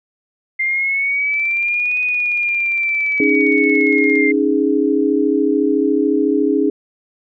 sine linear two-way sweep, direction up then down, 2094 to 2489 to 2094 Hz, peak -15 dBFS, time 0.59-4.32 s, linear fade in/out 10 ms, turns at 1.99 s
click train, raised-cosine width 0.2 ms, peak -24 dBFS, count 50, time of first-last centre 1.34-4.156 s, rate 17.4 Hz
sine chord, C# suspended second, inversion none, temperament equal, 277.2 / 311.1 / 415.3 Hz, C#4 / D#4 / G#4, 0 / 0 / 0 cents, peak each -17 dBFS, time 3.2-6.7 s, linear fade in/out 2 ms
effects none

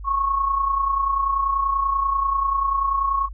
sine tone with amplitude modulation, 1099 Hz, C#6, 15 cents flat, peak -16 dBFS, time 0.04-3.29 s, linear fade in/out 50 ms, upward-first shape sine, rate 30.3 Hz, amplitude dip 55%, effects added 50 Hz sine -32 dBFS peak until 3.33 s

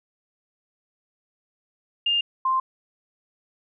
sine tone pair in turn, 2813 / 1047.3 Hz, F7 / C6, +12 / +1 cents, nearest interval octave + perfect fourth, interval 1711 cents, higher first, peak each -19 dBFS, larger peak neither, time 2.06-2.21 / 2.45-2.6 s, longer neither, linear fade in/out 5 ms, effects none

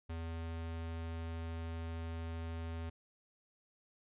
square tone, 82.41 Hz, E2, in tune, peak -40 dBFS, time 0.09-2.9 s, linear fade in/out 10 ms, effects resampled to 8000 Hz

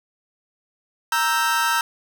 40% pulse chord, E diminished, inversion second, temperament equal, 932.3 / 1318.5 / 1568 Hz, Bb5 / E6 / G6, 0 / 0 / 0 cents, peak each -22 dBFS, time 1.12-1.81 s, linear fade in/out 2 ms, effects none

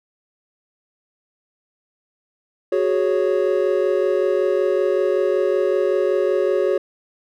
triangle chord, F# suspended second, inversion none, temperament equal, 370 / 415.3 / 554.4 Hz, F#4 / G#4 / C#5, 0 / 0 / 0 cents, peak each -18 / -19 / -19 dBFS, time 2.72-6.78 s, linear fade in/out 5 ms, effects none

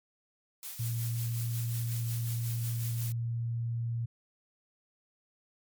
blue noise with tremolo, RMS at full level -40 dBFS, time 0.63-3.12 s, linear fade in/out 0 ms, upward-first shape sine, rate 5.5 Hz, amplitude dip 45%
sine tone, 116.8 Hz, A#2, 4 cents sharp, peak -30 dBFS, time 0.79-4.06 s, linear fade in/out 10 ms
effects MP3 96 kbps

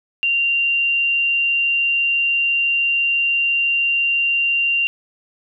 sine tone, 2773 Hz, F7, 13 cents flat, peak -15 dBFS, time 0.23-4.87 s, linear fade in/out 0 ms, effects none

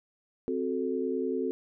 sine chord, F# diminished, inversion second, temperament equal, 261.6 / 370 / 440 Hz, C4 / F#4 / A4, 0 / 0 / 0 cents, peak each -32 dBFS, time 0.48-1.51 s, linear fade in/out 0 ms, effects none

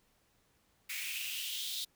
white noise with high-pass filter sweep, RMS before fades -39 dBFS, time 0.89-1.85 s, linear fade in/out 10 ms, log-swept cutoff 2200 to 3800 Hz, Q 5.7, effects pink hiss -72 dBFS RMS until 1.95 s

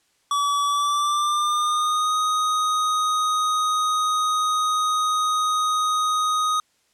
square tone with pitch glide, 1145 to 1248.6 Hz, D6 to D#6, -44 to +6 cents, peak -20 dBFS, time 0.31-6.6 s, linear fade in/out 2 ms, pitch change +150 cents, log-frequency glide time 0.65-2.15 s, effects white hiss -65 dBFS RMS until 6.93 s + low-pass 9000 Hz 12 dB/octave

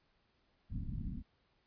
pink low-pass noise, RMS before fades -40 dBFS, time 0.69-1.23 s, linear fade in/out 50 ms, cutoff 250 Hz, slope 48 dB/octave, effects pink hiss -75 dBFS RMS until 1.66 s + resampled to 11025 Hz

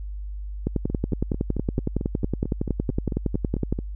two click trains, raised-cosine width 3 ms, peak -15 / -10 dBFS, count 14 / 34, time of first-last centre 0.9-3.789 / 0.67-3.726 s, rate 4.5 / 10.8 Hz, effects added 50 Hz sine -30 dBFS peak until 3.95 s

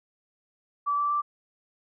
sine tone with pitch steps, 1155 / 1163.7 / 1172.5 Hz, D6 / D6 / D6, -29 / -16 / -3 cents, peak -23 dBFS, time 0.86-1.22 s, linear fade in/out 20 ms, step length 120 ms, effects none

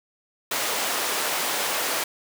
pink high-pass noise, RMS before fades -26 dBFS, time 0.51-2.04 s, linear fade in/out 5 ms, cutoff 520 Hz, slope 12 dB/octave, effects none

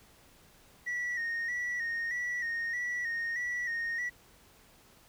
sine tone with vibrato, 1900 Hz, A#6, 33 cents sharp, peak -29 dBFS, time 0.86-4.1 s, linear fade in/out 20 ms, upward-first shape square, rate 1.6 Hz, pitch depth 43 cents each way, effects tanh soft clip ceiling -30 dBFS + pink hiss -60 dBFS RMS until 5.08 s

